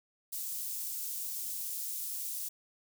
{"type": "high-pass noise", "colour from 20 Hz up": "white", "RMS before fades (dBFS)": -38, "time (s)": [0.32, 2.49], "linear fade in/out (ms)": 10, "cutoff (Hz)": 7200, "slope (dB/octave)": 12, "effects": []}